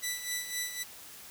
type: tone with tremolo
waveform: 10% pulse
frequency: 1975.5 Hz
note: B6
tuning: in tune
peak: -22 dBFS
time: 0.02-0.84 s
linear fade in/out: 20 ms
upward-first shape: sine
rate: 3.9 Hz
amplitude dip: 65%
effects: white hiss -49 dBFS RMS until 1.3 s